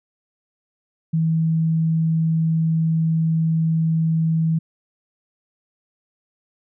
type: tone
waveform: sine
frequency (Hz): 161.7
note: E3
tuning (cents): -33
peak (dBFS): -16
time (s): 1.13-4.59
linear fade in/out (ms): 10
effects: none